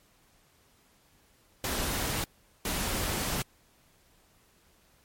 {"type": "noise bursts at uneven times", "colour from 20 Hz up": "pink", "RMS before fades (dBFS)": -31, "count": 2, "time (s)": [[1.64, 2.24], [2.65, 3.42]], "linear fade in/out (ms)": 2, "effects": ["pink hiss -64 dBFS RMS until 5.04 s", "MP3 64 kbps"]}